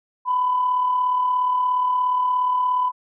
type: tone with amplitude modulation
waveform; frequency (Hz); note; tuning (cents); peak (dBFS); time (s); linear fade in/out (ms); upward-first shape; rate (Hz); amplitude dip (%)
sine; 1000; B5; +21; -15; 0.25-2.92; 50; sine; 37; 40
effects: tanh soft clip ceiling -11 dBFS